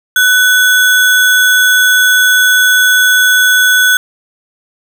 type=tone with sample-and-hold; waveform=sine; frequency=1495 Hz; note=F#6; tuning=17 cents sharp; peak=-5 dBFS; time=0.16-3.97 s; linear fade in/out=2 ms; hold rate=4900 Hz; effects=none